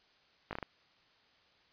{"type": "slowing click train", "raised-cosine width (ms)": 0.5, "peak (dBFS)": -23, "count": 5, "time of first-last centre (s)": [0.51, 0.628], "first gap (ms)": 19, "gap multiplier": 1.3, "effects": ["white hiss -67 dBFS RMS until 1.72 s", "resampled to 11025 Hz"]}